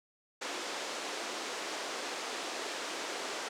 pink band-pass noise, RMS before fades -39 dBFS, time 0.41-3.49 s, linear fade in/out 10 ms, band 330 to 7500 Hz, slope 24 dB/octave, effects none

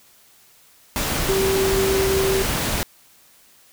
sine tone in noise, 386.1 Hz, G4, 26 cents flat, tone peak -18 dBFS, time 1.29-2.42 s, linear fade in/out 0 ms, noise pink, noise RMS -23 dBFS, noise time 0.96-2.83 s, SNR +2 dB, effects white hiss -53 dBFS RMS until 3.72 s

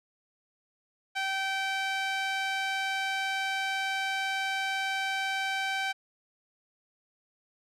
sawtooth tone with band-pass filter, 774 Hz, G5, 22 cents flat, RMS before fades -31 dBFS, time 1.15-5.93 s, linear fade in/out 20 ms, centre 2200 Hz, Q 0.94, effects none

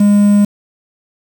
triangle tone with quantisation, 204.9 Hz, G#3, 23 cents flat, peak -4 dBFS, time 0-0.45 s, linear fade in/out 5 ms, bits 5, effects none

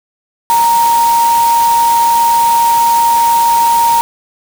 sine tone in noise, 932.3 Hz, A#5, in tune, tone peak -7 dBFS, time 0.5-4.01 s, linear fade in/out 0 ms, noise white, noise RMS -21 dBFS, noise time 0.5-4.01 s, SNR +11 dB, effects none

